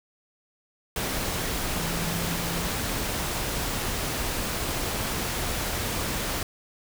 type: tone in noise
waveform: sine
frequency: 168.9 Hz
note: E3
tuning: 42 cents sharp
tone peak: -32 dBFS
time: 1.75-2.68 s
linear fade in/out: 2 ms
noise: pink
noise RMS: -29 dBFS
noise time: 0.96-6.43 s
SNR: -6 dB
effects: none